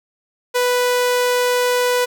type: tone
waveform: sawtooth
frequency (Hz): 493.9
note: B4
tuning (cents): 0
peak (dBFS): -11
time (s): 0.54-2.06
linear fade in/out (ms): 20
effects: none